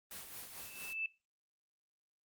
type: noise with tremolo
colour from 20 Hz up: white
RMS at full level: -46 dBFS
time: 0.11-0.93 s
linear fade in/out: 2 ms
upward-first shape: sine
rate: 4.5 Hz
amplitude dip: 50%
type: tone with exponential growth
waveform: sine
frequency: 2637 Hz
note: E7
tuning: in tune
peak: -33 dBFS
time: 0.41-1.06 s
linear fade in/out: 2 ms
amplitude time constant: 140 ms
effects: noise-tail reverb RT60 0.3 s tail -21 dB re dry + Opus 24 kbps